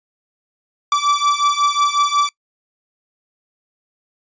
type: beating tone pair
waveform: 45% pulse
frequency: 1158 / 1163.5 Hz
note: D6 / D6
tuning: -25 / -17 cents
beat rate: 5.5 Hz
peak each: -17 dBFS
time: 0.92-2.29 s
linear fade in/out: 2 ms
effects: noise-tail reverb RT60 0.1 s tail -23 dB re dry + resampled to 16000 Hz